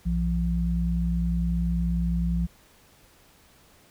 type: tone pair together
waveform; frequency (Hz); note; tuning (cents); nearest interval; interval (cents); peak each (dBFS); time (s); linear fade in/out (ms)
sine; 60.7 / 171.69; B1 / F3; -29 / -29; octave + tritone; 1800; -25; 0.05-2.47; 20
effects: pink hiss -57 dBFS RMS until 3.9 s